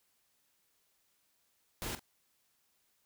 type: noise with echo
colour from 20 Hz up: pink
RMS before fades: -39 dBFS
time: 1.82-1.95 s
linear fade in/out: 0 ms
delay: 44 ms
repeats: 1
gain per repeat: -12 dB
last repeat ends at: 1.994 s
effects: white hiss -75 dBFS RMS until 3.05 s